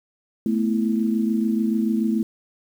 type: chord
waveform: sine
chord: A suspended second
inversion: none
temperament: equal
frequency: 220 / 246.9 / 329.6 Hz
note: A3 / B3 / E4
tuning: 0 / 0 / 0 cents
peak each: -20 / -26 / -26 dBFS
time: 0.46-2.23 s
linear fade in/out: 2 ms
effects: 8-bit